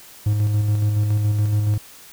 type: tone with tremolo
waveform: triangle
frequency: 105 Hz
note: G#2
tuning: 19 cents sharp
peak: -13 dBFS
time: 0.26-1.78 s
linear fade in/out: 5 ms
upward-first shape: square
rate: 7.1 Hz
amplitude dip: 30%
effects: white hiss -44 dBFS RMS until 2.12 s